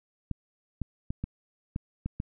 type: clicks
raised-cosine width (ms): 5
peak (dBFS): -19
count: 7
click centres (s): 0.313 / 0.817 / 1.105 / 1.24 / 1.761 / 2.06 / 2.201
effects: none